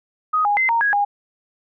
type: tone with pitch steps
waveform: sine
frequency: 1252 / 822 / 2066 / 926 / 1656 / 815 Hz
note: D#6 / G#5 / C7 / A#5 / G#6 / G#5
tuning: +10 / -18 / -22 / -12 / -5 / -33 cents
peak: -15 dBFS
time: 0.33-1.05 s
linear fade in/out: 10 ms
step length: 120 ms
effects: none